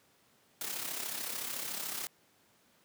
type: noise with amplitude modulation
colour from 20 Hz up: white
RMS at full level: -36 dBFS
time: 0.61-2.07 s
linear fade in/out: 2 ms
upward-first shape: sine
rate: 33.7 Hz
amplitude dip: 55%
effects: pink hiss -67 dBFS RMS until 2.84 s + high-pass 150 Hz 12 dB/octave